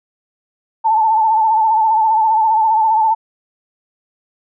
sine tone with vibrato, 880 Hz, A5, in tune, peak -10 dBFS, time 0.84-3.15 s, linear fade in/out 20 ms, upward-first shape sine, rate 15 Hz, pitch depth 53 cents each way, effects none

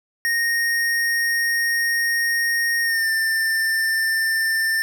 square tone with pitch glide, 1858 to 1789.5 Hz, A#6 to A6, -6 to +29 cents, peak -19 dBFS, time 0.25-4.82 s, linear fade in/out 0 ms, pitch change -65 cents, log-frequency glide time 2.83-3.08 s, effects none

